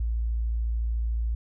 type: tone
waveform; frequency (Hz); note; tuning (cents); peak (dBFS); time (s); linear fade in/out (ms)
sine; 56.9; A#1; -41; -24; 0-1.35; 5
effects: none